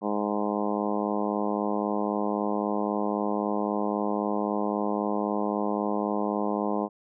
harmonic tone, 103.8 Hz, G#2, in tune, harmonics 2 / 3 / 4 / 5 / 6 / 7 / 8 / 9 / 10, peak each -30 / -32 / -33 / -34 / -35 / -35 / -36 / -37 / -37 dBFS, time 0.01-6.89 s, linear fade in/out 50 ms, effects none

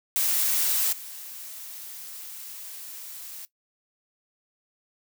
blue noise with level steps, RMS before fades -24 / -40 dBFS, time 0.16-3.45 s, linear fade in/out 0 ms, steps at 0.92 s, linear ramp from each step 10 ms, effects noise-tail reverb RT60 0.1 s tail -17 dB re dry

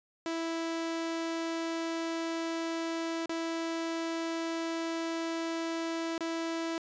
sawtooth tone with dropouts, 329.6 Hz, E4, in tune, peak -28 dBFS, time 0.26-6.78 s, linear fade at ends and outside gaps 1 ms, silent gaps 3.259-3.294 / 6.18-6.207 s, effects resampled to 16000 Hz

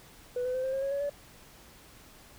sine tone with pitch steps, 493.9 / 504.6 / 515.5 / 526.6 / 538 / 549.6 / 561.5 / 573.6 Hz, B4 / B4 / C5 / C5 / C5 / C#5 / C#5 / D5, 0 / +37 / -26 / +11 / +48 / -15 / +22 / -41 cents, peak -27 dBFS, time 0.36-1.096 s, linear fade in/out 5 ms, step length 92 ms, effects tanh soft clip ceiling -26 dBFS + pink hiss -54 dBFS RMS until 2.38 s

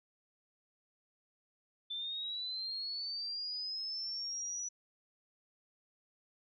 sine linear sweep, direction up, 3520 to 5920 Hz, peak -37 dBFS, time 1.9-4.69 s, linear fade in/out 10 ms, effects none

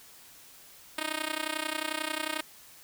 5% pulse tone with amplitude modulation, 311.1 Hz, D#4, in tune, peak -16 dBFS, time 0.98-2.41 s, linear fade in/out 5 ms, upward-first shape sine, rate 31.2 Hz, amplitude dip 90%, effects white hiss -53 dBFS RMS until 2.83 s

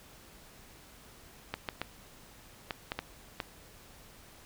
clicks, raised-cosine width 0.3 ms, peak -17 dBFS, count 7, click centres 1.54 / 1.688 / 1.816 / 2.708 / 2.919 / 2.99 / 3.402 s, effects pink hiss -55 dBFS RMS until 4.45 s

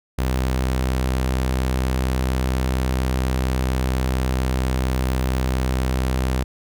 sawtooth tone, 64.3 Hz, C2, 30 cents flat, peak -15 dBFS, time 0.18-6.44 s, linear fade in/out 10 ms, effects none

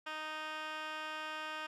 15% pulse tone with band-pass filter, 310.2 Hz, D#4, 5 cents flat, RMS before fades -42 dBFS, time 0.06-1.67 s, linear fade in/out 10 ms, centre 2000 Hz, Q 2.6, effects none

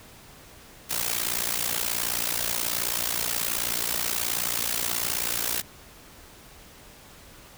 white noise with amplitude modulation, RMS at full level -24 dBFS, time 0.89-5.62 s, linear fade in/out 20 ms, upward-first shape sine, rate 58.7 Hz, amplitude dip 85%, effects pink hiss -49 dBFS RMS until 7.57 s

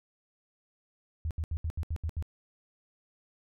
sine tone bursts, 79.9 Hz, D#2, 47 cents sharp, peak -29 dBFS, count 8, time 1.25-2.225 s, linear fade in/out 0 ms, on 58 ms, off 73 ms, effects none

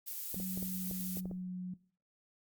violet noise, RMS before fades -41 dBFS, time 0.06-1.21 s, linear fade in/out 20 ms
clicks, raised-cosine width 2 ms, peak -31 dBFS, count 8, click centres 0.344 / 0.401 / 0.575 / 0.628 / 0.912 / 1.171 / 1.256 / 1.313 s
sine tone with pitch glide, 186.9 to 182 Hz, F#3 to F#3, +18 to -28 cents, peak -37 dBFS, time 0.36-1.74 s, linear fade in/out 5 ms, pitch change -46 cents, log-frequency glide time 0.52-1.6 s
effects noise-tail reverb RT60 0.5 s tail -22 dB re dry + Opus 48 kbps

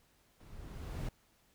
brown noise with level ramp, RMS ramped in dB -54 to -37 dBFS, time 0.4-1.09 s, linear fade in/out 5 ms, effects pink hiss -70 dBFS RMS until 1.54 s

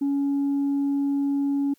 sine tone, 280.4 Hz, C#4, 20 cents sharp, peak -19 dBFS, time 0.01-1.74 s, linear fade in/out 10 ms, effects tanh soft clip ceiling -19 dBFS + white hiss -64 dBFS RMS until 1.78 s

